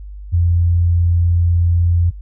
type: tone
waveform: sine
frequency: 86.2 Hz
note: F2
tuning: 22 cents flat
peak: -11 dBFS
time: 0.32-2.11 s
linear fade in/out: 20 ms
effects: noise-tail reverb RT60 0.1 s tail -22 dB re dry + added 50 Hz sine -29 dBFS peak until 2.21 s